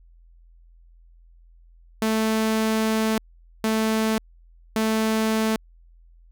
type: tone bursts at uneven times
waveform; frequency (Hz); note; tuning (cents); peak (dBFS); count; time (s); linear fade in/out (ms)
sawtooth; 220; A3; 0; -16; 3; 2.02-3.18 / 3.64-4.18 / 4.76-5.56; 2
effects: added 42 Hz sine -49 dBFS peak until 6.31 s